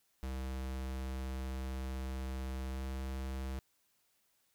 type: tone with pitch glide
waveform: square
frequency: 65.41 to 65.98 Hz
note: C2 to C2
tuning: 0 to +15 cents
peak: -38 dBFS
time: 0.23-3.59 s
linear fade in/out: 0 ms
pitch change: +15 cents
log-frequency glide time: 2.71-2.82 s
effects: white hiss -75 dBFS RMS until 4.54 s